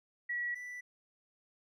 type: tone pair in turn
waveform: sine / triangle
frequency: 1930 / 1972.8 Hz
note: B6 / B6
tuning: -40 / -2 cents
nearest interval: unison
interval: 38 cents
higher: second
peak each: -33 / -40 dBFS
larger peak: first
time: 0.29-0.55 / 0.55-0.81 s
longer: neither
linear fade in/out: 10 ms
effects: none